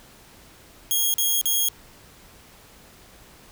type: tone bursts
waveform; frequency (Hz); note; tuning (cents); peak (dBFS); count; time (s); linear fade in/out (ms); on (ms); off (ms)
5% pulse; 3272; G#7; -26; -11; 3; 0.91-1.686; 0; 230; 43
effects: pink hiss -50 dBFS RMS until 3.51 s